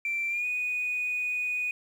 sine tone with pitch glide, 2349 to 2477 Hz, D7 to D#7, 0 to -8 cents, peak -26 dBFS, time 0.05-1.71 s, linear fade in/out 2 ms, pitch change +92 cents, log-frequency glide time 0.29-0.46 s, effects tanh soft clip ceiling -23 dBFS + 9-bit

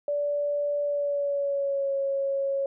sine tone with pitch glide, 580 to 550 Hz, D5 to C#5, -22 to -14 cents, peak -24 dBFS, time 0.08-2.66 s, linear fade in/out 2 ms, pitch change -92 cents, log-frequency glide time 0.83-1.94 s, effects none

